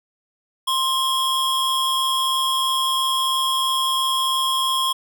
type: tone pair together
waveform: square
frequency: 1053 / 3302 Hz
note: C6 / G#7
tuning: +11 / -11 cents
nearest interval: octave + minor sixth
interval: 1978 cents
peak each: -22 dBFS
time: 0.67-4.93 s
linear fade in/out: 10 ms
effects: none